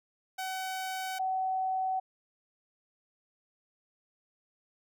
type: tone pair in turn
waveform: sawtooth / sine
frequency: 755 / 755 Hz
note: F#5 / F#5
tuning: +35 / +35 cents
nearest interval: unison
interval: 0 cents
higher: neither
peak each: -30 / -28 dBFS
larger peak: second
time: 0.38-1.19 / 1.19-2 s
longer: neither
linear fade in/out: 10 ms
effects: none